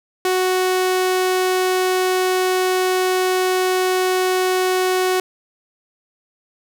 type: tone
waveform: sawtooth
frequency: 370 Hz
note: F#4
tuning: in tune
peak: -12 dBFS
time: 0.25-5.2 s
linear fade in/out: 2 ms
effects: none